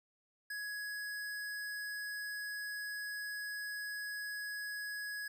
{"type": "tone", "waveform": "square", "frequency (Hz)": 1673, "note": "G#6", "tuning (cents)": 12, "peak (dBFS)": -40, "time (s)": [0.5, 5.28], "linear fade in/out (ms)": 5, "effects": []}